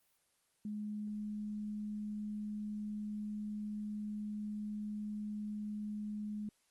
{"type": "tone", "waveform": "sine", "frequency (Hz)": 210, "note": "G#3", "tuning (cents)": 19, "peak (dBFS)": -38, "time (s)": [0.65, 6.49], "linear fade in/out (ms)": 2, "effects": ["white hiss -75 dBFS RMS until 6.7 s", "Opus 24 kbps"]}